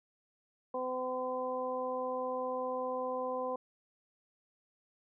harmonic tone, 255 Hz, C4, 44 cents flat, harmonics 1 / 2 / 3 / 4, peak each -44 / -35 / -42 / -39 dBFS, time 0.74-3.56 s, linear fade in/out 5 ms, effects none

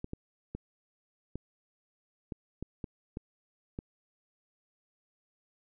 clicks, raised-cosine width 3 ms, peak -24 dBFS, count 9, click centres 0.044 / 0.134 / 0.55 / 1.356 / 2.322 / 2.626 / 2.842 / 3.171 / 3.789 s, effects none

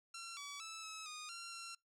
10% pulse tone with pitch steps, 1361 / 1141 / 1313 / 1294 / 1231 / 1375 / 1364 Hz, F6 / C#6 / E6 / E6 / D#6 / F6 / F6, -45 / +50 / -7 / -32 / -19 / -27 / -41 cents, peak -38 dBFS, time 0.14-1.75 s, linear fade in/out 5 ms, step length 230 ms, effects noise-tail reverb RT60 0.2 s tail -26 dB re dry + low-pass 11000 Hz 12 dB/octave

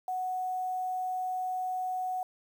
sine tone with quantisation, 740 Hz, F#5, in tune, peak -30 dBFS, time 0.08-2.23 s, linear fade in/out 2 ms, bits 9, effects none

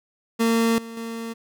30% pulse tone with level steps, 228.5 Hz, A#3, 34 cents flat, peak -15 / -32 / -27 dBFS, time 0.39-1.34 s, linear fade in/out 20 ms, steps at 0.78 / 0.97 s, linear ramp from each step 2 ms, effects none

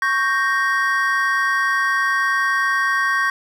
triangle chord, G diminished, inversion second, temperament equal, 1108.7 / 1568 / 1864.7 Hz, Db6 / G6 / Bb6, 0 / 0 / 0 cents, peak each -19 dBFS, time 0.02-3.3 s, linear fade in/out 2 ms, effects none

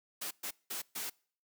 white noise bursts at uneven times, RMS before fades -39 dBFS, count 4, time 0.21-0.31 / 0.43-0.51 / 0.7-0.82 / 0.95-1.1 s, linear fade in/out 10 ms, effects noise-tail reverb RT60 0.5 s tail -26 dB re dry + high-pass 200 Hz 12 dB/octave

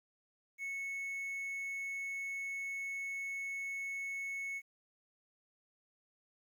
triangle tone with quantisation, 2203 Hz, C#7, 11 cents flat, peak -36 dBFS, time 0.58-4.62 s, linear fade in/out 50 ms, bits 11, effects none

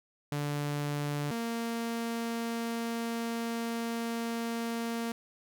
sawtooth tone pair in turn, 145.8 / 231.4 Hz, D3 / A#3, -12 / -13 cents, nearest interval minor sixth, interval 799 cents, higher second, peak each -27 / -28 dBFS, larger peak first, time 0.32-1.31 / 1.31-5.12 s, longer second, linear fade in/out 2 ms, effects none

